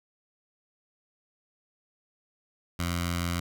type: tone with notch filter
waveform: 10% pulse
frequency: 86.4 Hz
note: F2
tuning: 18 cents flat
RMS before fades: -30 dBFS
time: 2.79-3.4 s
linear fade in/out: 5 ms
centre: 420 Hz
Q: 0.53
effects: none